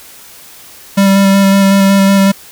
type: tone with vibrato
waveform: square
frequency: 196 Hz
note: G3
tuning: in tune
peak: -6 dBFS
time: 0.97-2.32 s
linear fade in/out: 10 ms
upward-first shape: square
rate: 5.4 Hz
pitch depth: 11 cents each way
effects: white hiss -36 dBFS RMS until 2.51 s